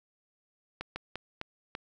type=slowing click train; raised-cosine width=0.3 ms; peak=-20 dBFS; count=5; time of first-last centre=0.81-1.751 s; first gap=150 ms; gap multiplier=1.31; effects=none